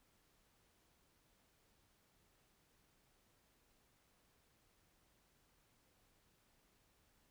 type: silence
effects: pink hiss -75 dBFS RMS until 7.3 s